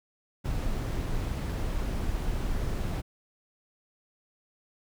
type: noise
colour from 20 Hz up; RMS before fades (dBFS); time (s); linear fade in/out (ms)
brown; -30; 0.44-3.02; 20
effects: none